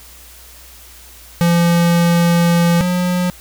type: tone pair in turn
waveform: square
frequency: 171.1 / 179.45 Hz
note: F3 / F3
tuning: -35 / +47 cents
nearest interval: minor second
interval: 82 cents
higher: second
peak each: -11 / -15 dBFS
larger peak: first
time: 1.41-2.81 / 2.81-3.3 s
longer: first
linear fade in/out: 0 ms
effects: added 60 Hz sine -43 dBFS peak until 3.4 s + white hiss -41 dBFS RMS until 3.4 s